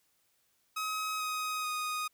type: tone with pitch steps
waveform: sawtooth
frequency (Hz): 1271 / 1256.4 / 1242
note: D#6 / D#6 / D#6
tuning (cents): +36 / +16 / -3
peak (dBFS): -29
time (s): 0.76-2.08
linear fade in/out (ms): 10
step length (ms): 440
effects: white hiss -73 dBFS RMS until 2.13 s